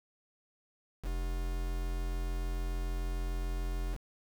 triangle tone with quantisation, 43.41 Hz, F1, 10 cents flat, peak -30 dBFS, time 1.02-3.98 s, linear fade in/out 50 ms, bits 7, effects none

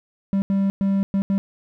triangle tone bursts at uneven times, 196 Hz, G3, in tune, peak -15 dBFS, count 5, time 0.33-0.42 / 0.5-0.7 / 0.81-1.03 / 1.14-1.22 / 1.3-1.38 s, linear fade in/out 0 ms, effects none

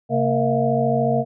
sine tone cluster, 134 / 229.7 / 467 / 649 / 703 Hz, C3 / A#3 / A#4 / E5 / F5, +42 / -25 / +3 / -27 / +11 cents, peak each -23 dBFS, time 0.09-1.25 s, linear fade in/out 50 ms, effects none

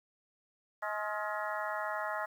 harmonic tone with a mistuned harmonic, 211.4 Hz, G#3, 31 cents sharp, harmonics 3 / 4 / 5 / 6 / 7 / 8 / 9, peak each -39 / -40 / -41 / -42 / -42 / -43 / -44 dBFS, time 0.82-2.26 s, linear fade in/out 10 ms, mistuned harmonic 7, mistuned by -90 cents, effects 10-bit

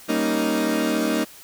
30% pulse chord, Eb dominant seventh, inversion first, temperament equal, 196 / 233.1 / 277.2 / 311.1 Hz, G3 / Bb3 / Db4 / Eb4, 0 / 0 / 0 / 0 cents, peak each -27 / -22 / -25 / -21 dBFS, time 0.08-1.25 s, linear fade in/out 20 ms, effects white hiss -45 dBFS RMS until 1.43 s

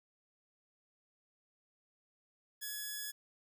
5% pulse tone, 1694 Hz, G#6, 34 cents sharp, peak -29 dBFS, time 2.61-3.12 s, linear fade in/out 20 ms, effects none

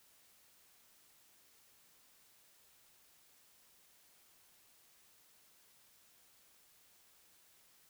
silence, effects white hiss -67 dBFS RMS until 7.89 s

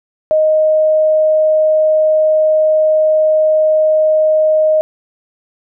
sine tone, 622.3 Hz, D#5, in tune, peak -8 dBFS, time 0.31-4.81 s, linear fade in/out 0 ms, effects none

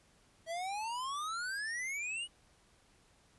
square exponential sweep, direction up, 641 to 2960 Hz, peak -37 dBFS, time 0.46-2.28 s, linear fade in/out 50 ms, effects pink hiss -67 dBFS RMS until 3.38 s + resampled to 24000 Hz

